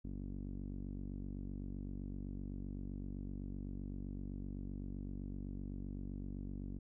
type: tone with low-pass filter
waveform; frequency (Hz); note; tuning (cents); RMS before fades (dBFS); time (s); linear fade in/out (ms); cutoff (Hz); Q
sawtooth; 47.81; G1; -43; -44; 0.04-6.79; 10; 260; 3
effects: none